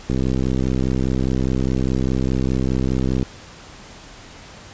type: click train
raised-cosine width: 3 ms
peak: -8 dBFS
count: 204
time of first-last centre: 0.1-3.228 s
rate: 64.9 Hz
effects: pink hiss -41 dBFS RMS until 4.73 s + resampled to 16000 Hz